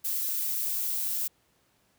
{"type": "noise", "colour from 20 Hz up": "violet", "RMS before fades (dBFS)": -30, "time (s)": [0.04, 1.28], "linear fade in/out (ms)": 10, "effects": ["pink hiss -68 dBFS RMS until 1.98 s", "high-pass 60 Hz 12 dB/octave"]}